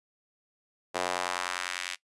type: tone with high-pass filter sweep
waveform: sawtooth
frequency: 90 Hz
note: F#2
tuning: 47 cents flat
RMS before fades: -33 dBFS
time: 0.94-1.96 s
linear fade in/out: 20 ms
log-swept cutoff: 540 to 2400 Hz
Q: 1.2
effects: noise-tail reverb RT60 0.1 s tail -20 dB re dry + resampled to 24000 Hz